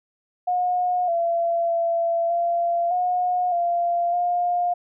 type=tone with pitch steps; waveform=sine; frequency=721 / 679 / 675 / 687 / 722 / 692 / 707 Hz; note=F#5 / F5 / E5 / F5 / F#5 / F5 / F5; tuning=-45 / -49 / +41 / -29 / -43 / -16 / +21 cents; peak=-19 dBFS; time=0.47-4.74 s; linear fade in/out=10 ms; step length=610 ms; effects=none